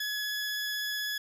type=tone with vibrato; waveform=20% pulse; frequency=1694 Hz; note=G#6; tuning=34 cents sharp; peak=-26 dBFS; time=0-1.18 s; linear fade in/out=5 ms; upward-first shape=sine; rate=16 Hz; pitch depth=8 cents each way; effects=none